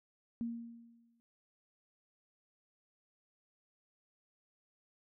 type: tone with exponential decay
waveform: sine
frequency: 233.1 Hz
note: A#3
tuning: in tune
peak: -33 dBFS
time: 0.41-1.2 s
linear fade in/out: 0 ms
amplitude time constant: 170 ms
effects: none